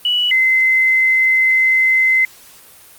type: tone pair in turn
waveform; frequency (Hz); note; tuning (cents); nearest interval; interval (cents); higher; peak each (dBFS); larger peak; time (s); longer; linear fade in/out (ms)
sine; 2946 / 2058; F#7 / C7; -8 / -29; tritone; 621; first; -13 / -10; second; 0.05-0.31 / 0.31-2.25; second; 2
effects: white hiss -43 dBFS RMS until 2.98 s + Opus 32 kbps